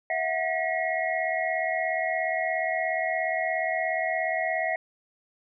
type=tone cluster; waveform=sine; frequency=652 / 729 / 1921 / 2153 Hz; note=E5 / F#5 / B6 / C7; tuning=-19 / -26 / -48 / +49 cents; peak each=-29 / -30 / -30 / -33 dBFS; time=0.1-4.76 s; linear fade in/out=2 ms; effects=none